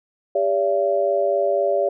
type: tone cluster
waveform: sine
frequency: 400 / 572 / 676 Hz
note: G4 / D5 / E5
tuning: +35 / -46 / +43 cents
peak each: -23 / -19 / -23 dBFS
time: 0.35-1.89 s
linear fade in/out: 5 ms
effects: none